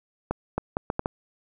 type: accelerating click train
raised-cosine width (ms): 1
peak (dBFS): -11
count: 6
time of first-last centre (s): 0.31-1.059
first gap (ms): 270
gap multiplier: 0.7
effects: none